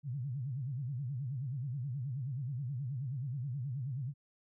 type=tone with vibrato; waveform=sine; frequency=131.6 Hz; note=C3; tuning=10 cents sharp; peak=-35 dBFS; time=0.03-4.14 s; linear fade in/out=50 ms; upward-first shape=sine; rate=9.4 Hz; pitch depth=200 cents each way; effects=none